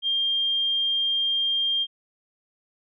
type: tone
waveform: sine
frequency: 3200 Hz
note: G7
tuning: 35 cents sharp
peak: -21 dBFS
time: 0.02-1.87 s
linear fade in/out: 50 ms
effects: none